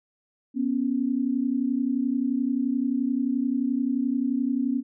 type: tone pair together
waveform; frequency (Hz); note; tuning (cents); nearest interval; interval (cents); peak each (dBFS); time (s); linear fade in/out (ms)
sine; 244.5 / 276; B3 / C#4; -17 / -7; major second; 210; -25; 0.54-4.83; 50
effects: none